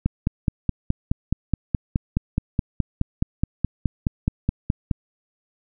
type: click train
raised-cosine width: 5 ms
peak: -7 dBFS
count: 24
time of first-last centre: 0.06-4.912 s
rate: 4.74 Hz
effects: none